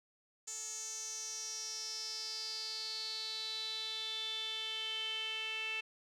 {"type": "tone with band-pass filter sweep", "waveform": "sawtooth", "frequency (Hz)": 440, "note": "A4", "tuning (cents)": 0, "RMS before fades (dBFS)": -41, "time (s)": [0.47, 5.81], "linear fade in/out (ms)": 10, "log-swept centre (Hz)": [6900, 2700], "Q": 7.8, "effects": []}